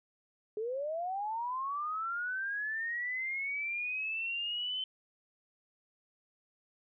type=linear sweep; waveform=sine; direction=up; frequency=415.3 to 3074 Hz; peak=-33 dBFS; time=0.57-4.84 s; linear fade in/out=2 ms; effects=none